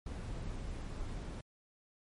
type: noise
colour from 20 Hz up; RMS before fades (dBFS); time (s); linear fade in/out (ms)
brown; -41; 0.06-1.41; 5
effects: MP3 48 kbps